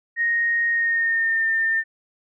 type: tone with pitch glide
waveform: sine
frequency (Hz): 1864.7 to 1804.3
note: A#6 to A6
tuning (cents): 0 to +43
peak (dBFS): -18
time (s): 0.16-1.84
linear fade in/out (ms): 50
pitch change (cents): -57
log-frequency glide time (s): 0.7-1.46
effects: none